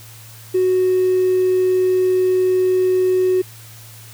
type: tone with hard clipping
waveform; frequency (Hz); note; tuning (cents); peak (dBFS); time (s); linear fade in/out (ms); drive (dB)
triangle; 370; F#4; 0; -13; 0.54-3.42; 10; 3
effects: added 112 Hz sine -40 dBFS peak until 4.13 s + white hiss -42 dBFS RMS until 4.13 s